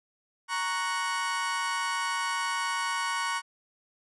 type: chord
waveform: 30% pulse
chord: F# major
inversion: first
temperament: equal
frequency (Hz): 932.3 / 1108.7 / 1480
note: A#5 / C#6 / F#6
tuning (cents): 0 / 0 / 0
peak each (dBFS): -30 / -29 / -31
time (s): 0.48-3.42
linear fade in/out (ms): 50
effects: resampled to 24000 Hz